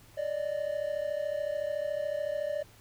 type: tone pair together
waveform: triangle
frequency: 577 / 610.8 Hz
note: D5 / D#5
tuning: -31 / -32 cents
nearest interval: minor second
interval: 99 cents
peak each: -31 / -31 dBFS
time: 0.17-2.63 s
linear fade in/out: 10 ms
effects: added 108 Hz sine -60 dBFS peak until 2.8 s + pink hiss -58 dBFS RMS until 2.8 s